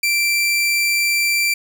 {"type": "tone", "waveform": "sawtooth", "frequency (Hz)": 2349, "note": "D7", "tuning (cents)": 0, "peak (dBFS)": -12, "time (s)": [0.03, 1.54], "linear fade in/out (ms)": 5, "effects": []}